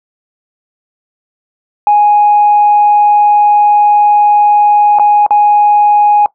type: tone with dropouts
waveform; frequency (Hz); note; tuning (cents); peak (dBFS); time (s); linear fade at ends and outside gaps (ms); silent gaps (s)
sine; 830.6; G#5; 0; -3; 1.87-6.26; 1; 4.987-4.996 / 5.264-5.307
effects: noise-tail reverb RT60 0.1 s tail -19 dB re dry + tanh soft clip ceiling 0 dBFS